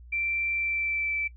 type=tone with pitch glide; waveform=sine; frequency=2349 to 2322 Hz; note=D7 to D7; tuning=0 to -20 cents; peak=-26 dBFS; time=0.12-1.28 s; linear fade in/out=10 ms; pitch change=-20 cents; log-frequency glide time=0.52-1.16 s; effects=noise-tail reverb RT60 0.1 s tail -22 dB re dry + added 60 Hz sine -45 dBFS peak until 1.36 s